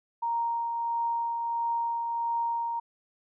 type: tone with tremolo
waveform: sine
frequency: 932.3 Hz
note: A#5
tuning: in tune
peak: -25 dBFS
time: 0.22-2.8 s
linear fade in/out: 10 ms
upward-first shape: triangle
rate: 1.5 Hz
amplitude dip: 35%
effects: none